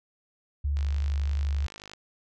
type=tone; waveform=sine; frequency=71.6 Hz; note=D2; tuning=43 cents flat; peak=-24 dBFS; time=0.64-1.67 s; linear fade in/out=10 ms
type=click train; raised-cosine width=0.2 ms; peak=-26 dBFS; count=61; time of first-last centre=0.77-1.935 s; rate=51.5 Hz
effects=none